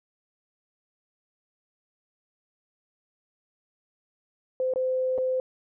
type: tone with dropouts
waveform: sine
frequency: 515 Hz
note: C5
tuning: 28 cents flat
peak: -23 dBFS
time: 4.6-5.4 s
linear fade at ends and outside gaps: 1 ms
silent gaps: 4.737-4.759 / 5.179-5.184 s
effects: none